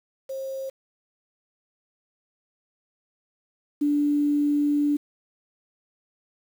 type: tone pair in turn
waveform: sine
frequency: 535 / 291.7 Hz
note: C5 / D4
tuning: +38 / -12 cents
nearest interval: major seventh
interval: 1050 cents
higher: first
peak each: -29 / -19 dBFS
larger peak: second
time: 0.29-0.7 / 3.81-4.97 s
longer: second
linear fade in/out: 10 ms
effects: 8-bit